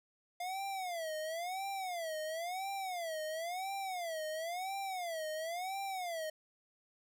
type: tone with vibrato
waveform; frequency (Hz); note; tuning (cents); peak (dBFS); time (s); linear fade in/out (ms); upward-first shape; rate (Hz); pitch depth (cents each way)
square; 698.5; F5; 0; -38; 0.4-6.3; 5; sine; 0.97; 210
effects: none